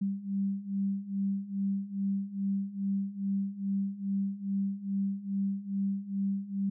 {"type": "beating tone pair", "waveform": "sine", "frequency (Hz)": [195.4, 197.8], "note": ["G3", "G3"], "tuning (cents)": [-5, 16], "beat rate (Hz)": 2.4, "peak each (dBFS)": [-34, -31], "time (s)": [0.01, 6.7], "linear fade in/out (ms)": 10, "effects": []}